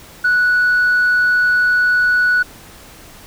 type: tone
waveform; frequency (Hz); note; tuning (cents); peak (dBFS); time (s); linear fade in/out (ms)
sine; 1474; F#6; -7; -9; 0.24-2.43; 10
effects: tanh soft clip ceiling -9 dBFS + pink hiss -40 dBFS RMS until 3.26 s